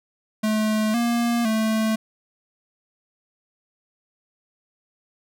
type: tone with pitch steps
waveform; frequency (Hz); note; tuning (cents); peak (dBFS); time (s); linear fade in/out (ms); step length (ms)
square; 215.8 / 236.1 / 219.7; A3 / A#3 / A3; -33 / +22 / -2; -20; 0.43-1.96; 10; 510
effects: none